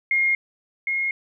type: tone pair in turn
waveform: sine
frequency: 2136 / 2150 Hz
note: C7 / C7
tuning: +35 / +47 cents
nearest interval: unison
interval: 12 cents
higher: second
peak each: -17 / -21 dBFS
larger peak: first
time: 0.11-0.35 / 0.87-1.11 s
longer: neither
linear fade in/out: 2 ms
effects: none